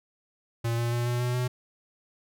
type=tone with pitch steps; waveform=square; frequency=116.5 / 118.13 / 119.78 / 121.45 / 123.14 / 124.86 Hz; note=A#2 / A#2 / A#2 / B2 / B2 / B2; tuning=-1 / +23 / +47 / -29 / -5 / +19 cents; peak=-26 dBFS; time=0.64-1.48 s; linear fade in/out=10 ms; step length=140 ms; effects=none